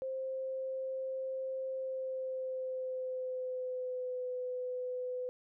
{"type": "tone with pitch glide", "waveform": "sine", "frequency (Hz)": [526, 502.2], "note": ["C5", "B4"], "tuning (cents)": [9, 29], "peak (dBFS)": -35, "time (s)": [0.02, 5.29], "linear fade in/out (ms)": 0, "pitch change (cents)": -80, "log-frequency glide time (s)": [1.7, 4.28], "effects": []}